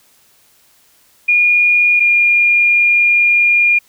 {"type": "tone pair in turn", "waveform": "sine", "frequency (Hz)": [2432, 2415], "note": ["D#7", "D7"], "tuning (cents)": [-40, 48], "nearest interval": "unison", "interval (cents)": 12, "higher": "first", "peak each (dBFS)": [-8, -8], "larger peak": "neither", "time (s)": [[1.28, 2], [2, 3.79]], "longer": "second", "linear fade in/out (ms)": 10, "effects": ["white hiss -52 dBFS RMS until 3.88 s"]}